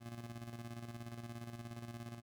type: tone with tremolo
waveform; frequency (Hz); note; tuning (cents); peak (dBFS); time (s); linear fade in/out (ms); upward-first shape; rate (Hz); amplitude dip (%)
25% pulse; 117.4; A#2; +13; -40; 0-2.22; 50; square; 17; 55
effects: none